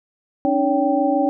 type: tone cluster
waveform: sine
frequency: 276.5 / 303 / 564 / 782 Hz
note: C#4 / D#4 / C#5 / G5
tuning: -4 / -46 / +30 / -4 cents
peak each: -21 dBFS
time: 0.45-1.29 s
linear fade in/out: 0 ms
effects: none